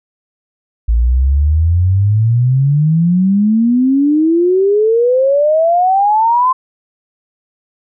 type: exponential sweep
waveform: sine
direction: up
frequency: 55 to 1046.5 Hz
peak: -8 dBFS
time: 0.88-6.53 s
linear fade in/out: 10 ms
effects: none